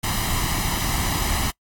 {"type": "noise with comb filter", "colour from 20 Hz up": "pink", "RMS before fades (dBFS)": -23, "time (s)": [0.03, 1.51], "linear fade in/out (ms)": 10, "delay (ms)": 1, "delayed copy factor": 0.65, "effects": ["noise-tail reverb RT60 0.1 s tail -24 dB re dry", "AAC 64 kbps"]}